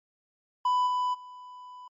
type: tone with level steps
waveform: triangle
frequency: 996 Hz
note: B5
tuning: 14 cents sharp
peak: -20 / -23 / -41 dBFS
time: 0.65-1.88 s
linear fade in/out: 5 ms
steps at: 0.86 / 1.13 s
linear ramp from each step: 20 ms
effects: MP3 32 kbps